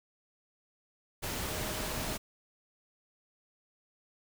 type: tone in noise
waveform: sine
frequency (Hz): 622.3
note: D#5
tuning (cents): 0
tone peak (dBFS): -45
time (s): 1.5-2.15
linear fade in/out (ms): 20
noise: pink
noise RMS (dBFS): -36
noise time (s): 1.22-2.18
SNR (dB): -12
effects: none